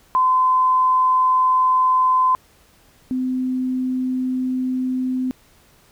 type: tone pair in turn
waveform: sine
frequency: 1025 / 256.2 Hz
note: C6 / C4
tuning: -36 / -36 cents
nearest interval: 2 octaves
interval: 2400 cents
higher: first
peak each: -13 / -19 dBFS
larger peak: first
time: 0.15-2.35 / 3.11-5.31 s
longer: neither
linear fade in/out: 0 ms
effects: pink hiss -54 dBFS RMS until 5.91 s